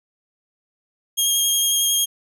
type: tone with vibrato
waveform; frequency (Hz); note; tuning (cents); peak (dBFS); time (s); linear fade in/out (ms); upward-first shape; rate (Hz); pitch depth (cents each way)
15% pulse; 3244; G#7; -41; -10; 1.17-2.06; 20; square; 11; 10
effects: none